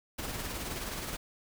pink noise with tremolo, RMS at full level -36 dBFS, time 0.18-1.17 s, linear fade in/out 10 ms, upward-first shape sine, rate 19 Hz, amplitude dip 40%, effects none

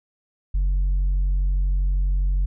sine tone, 46.25 Hz, F#1, in tune, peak -15 dBFS, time 0.54-2.46 s, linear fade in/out 10 ms, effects tanh soft clip ceiling -17 dBFS

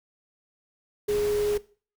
sine tone in noise, 415.3 Hz, G#4, in tune, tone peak -22 dBFS, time 1.08-1.58 s, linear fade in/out 10 ms, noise pink, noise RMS -37 dBFS, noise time 1.08-1.58 s, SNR +12 dB, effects noise-tail reverb RT60 0.4 s tail -19 dB re dry

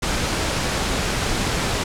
pink noise, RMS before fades -22 dBFS, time 0.02-1.84 s, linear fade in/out 10 ms, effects low-pass 8000 Hz 12 dB/octave

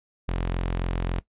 sawtooth tone, 43.65 Hz, F1, in tune, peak -21 dBFS, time 0.28-1.2 s, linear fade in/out 10 ms, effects noise-tail reverb RT60 0.1 s tail -18 dB re dry + resampled to 8000 Hz

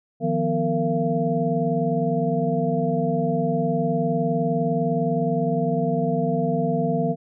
sine tone cluster, 156.5 / 176.2 / 246.6 / 459.1 / 681 Hz, D#3 / F3 / B3 / A#4 / F5, +10 / +16 / -2 / -26 / -44 cents, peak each -26 dBFS, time 0.2-7.16 s, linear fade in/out 50 ms, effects none

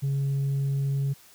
sine tone, 138.3 Hz, C#3, 4 cents flat, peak -21 dBFS, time 0.02-1.14 s, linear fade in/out 20 ms, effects tanh soft clip ceiling -22 dBFS + white hiss -54 dBFS RMS until 1.34 s

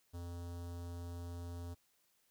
square tone with notch filter, 86.5 Hz, F2, 16 cents flat, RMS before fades -45 dBFS, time 0.13-1.75 s, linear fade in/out 20 ms, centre 2200 Hz, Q 0.78, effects white hiss -75 dBFS RMS until 2.3 s

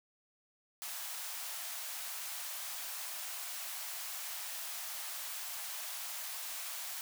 white high-pass noise, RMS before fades -42 dBFS, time 0.82-7.01 s, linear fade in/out 0 ms, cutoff 610 Hz, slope 48 dB/octave, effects none

